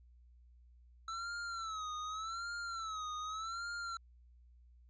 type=tone with vibrato; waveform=square; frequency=1319 Hz; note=E6; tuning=1 cent sharp; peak=-40 dBFS; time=1.08-3.97 s; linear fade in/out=2 ms; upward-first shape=sine; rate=0.85 Hz; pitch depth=110 cents each way; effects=added 60 Hz sine -59 dBFS peak until 4.89 s + resampled to 16000 Hz